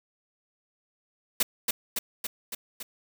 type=noise with echo; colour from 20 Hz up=white; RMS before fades=-23 dBFS; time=1.4-1.43 s; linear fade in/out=5 ms; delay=280 ms; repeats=5; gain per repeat=-3 dB; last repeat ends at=2.83 s; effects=none